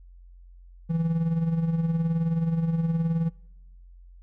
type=tone with tremolo; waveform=triangle; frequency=164.81 Hz; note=E3; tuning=in tune; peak=-18 dBFS; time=0.89-3.3 s; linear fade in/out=20 ms; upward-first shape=sine; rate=19 Hz; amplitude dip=55%; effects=noise-tail reverb RT60 0.9 s tail -26 dB re dry + added 44 Hz sine -46 dBFS peak until 4.22 s